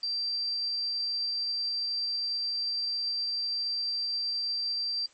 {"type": "tone", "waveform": "sine", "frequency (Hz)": 4700, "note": "D8", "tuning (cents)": 1, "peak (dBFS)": -28, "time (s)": [0.03, 5.06], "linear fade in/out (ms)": 2, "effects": ["white hiss -60 dBFS RMS until 5.13 s", "MP3 32 kbps"]}